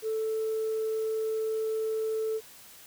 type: tone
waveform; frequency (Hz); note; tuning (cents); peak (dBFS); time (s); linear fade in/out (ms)
sine; 440; A4; 0; -26; 0.02-2.41; 50
effects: tanh soft clip ceiling -24 dBFS + white hiss -51 dBFS RMS until 2.86 s